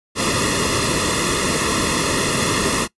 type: noise with comb filter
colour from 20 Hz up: pink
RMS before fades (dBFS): -19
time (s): 0.15-2.88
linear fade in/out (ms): 50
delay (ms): 1.3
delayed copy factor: -0.95
effects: noise-tail reverb RT60 0.1 s tail -20 dB re dry + resampled to 24000 Hz